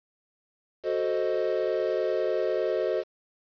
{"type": "chord", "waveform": "triangle", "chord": "F# diminished seventh", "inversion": "none", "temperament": "equal", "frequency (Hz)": [370, 440, 523.3, 622.3], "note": ["F#4", "A4", "C5", "Eb5"], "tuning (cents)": [0, 0, 0, 0], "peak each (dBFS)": -28, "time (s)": [0.83, 3.04], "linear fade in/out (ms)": 50, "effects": ["resampled to 11025 Hz", "8-bit"]}